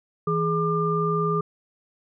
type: tone cluster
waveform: sine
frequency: 163.4 / 418.3 / 1197 Hz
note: E3 / G#4 / D6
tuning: -15 / +12 / +33 cents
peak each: -25 dBFS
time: 0.27-1.41 s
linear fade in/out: 5 ms
effects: none